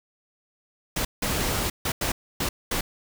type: noise bursts at uneven times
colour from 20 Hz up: pink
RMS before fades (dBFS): -26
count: 6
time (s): 0.96-1.05 / 1.22-1.7 / 1.85-1.92 / 2.01-2.12 / 2.4-2.49 / 2.71-2.81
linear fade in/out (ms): 5
effects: none